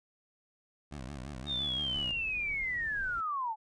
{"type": "tone with vibrato", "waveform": "15% pulse", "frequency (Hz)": 67.5, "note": "C#2", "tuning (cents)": -45, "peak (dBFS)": -34, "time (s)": [0.91, 2.12], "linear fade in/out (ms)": 10, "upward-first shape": "sine", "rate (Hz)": 5.8, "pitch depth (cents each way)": 180}
{"type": "linear sweep", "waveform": "sine", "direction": "down", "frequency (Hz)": [3704, 839], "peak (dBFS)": -31, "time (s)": [1.46, 3.56], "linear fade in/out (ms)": 50}
{"type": "noise", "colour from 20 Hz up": "brown", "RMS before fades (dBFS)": -48, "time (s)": [1.95, 3.21], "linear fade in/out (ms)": 5}
{"effects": ["resampled to 22050 Hz"]}